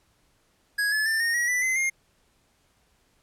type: tone with pitch steps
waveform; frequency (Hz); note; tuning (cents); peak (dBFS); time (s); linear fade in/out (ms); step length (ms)
square; 1661.2 / 1720.8 / 1782.5 / 1846.4 / 1912.6 / 1981.2 / 2052 / 2126; G#6 / A6 / A6 / A#6 / A#6 / B6 / C7 / C7; 0 / -39 / +22 / -17 / +44 / +5 / -34 / +27; -23; 0.78-1.9; 10; 140
effects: pink hiss -66 dBFS RMS until 3.22 s + low-pass 12000 Hz 12 dB/octave